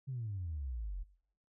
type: exponential sweep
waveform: sine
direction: down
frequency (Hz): 138.59 to 41.94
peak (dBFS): -36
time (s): 0.07-1.04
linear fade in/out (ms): 20
effects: noise-tail reverb RT60 0.7 s tail -23 dB re dry + tanh soft clip ceiling -32 dBFS